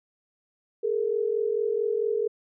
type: tone pair together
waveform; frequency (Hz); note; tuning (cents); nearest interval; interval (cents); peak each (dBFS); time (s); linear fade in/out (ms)
sine; 417 / 461.5; G#4 / A#4; +7 / -17; major second; 176; -26; 0.83-2.28; 10
effects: none